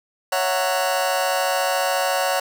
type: chord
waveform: sawtooth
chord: F# dominant seventh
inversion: second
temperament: just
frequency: 555 / 666 / 740 / 925 Hz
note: C#5 / E5 / F#5 / A#5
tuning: +2 / +18 / 0 / -14 cents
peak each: -19 / -24 / -19 / -25 dBFS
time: 0.32-2.4 s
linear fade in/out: 5 ms
effects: none